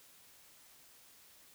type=silence; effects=white hiss -61 dBFS RMS until 1.54 s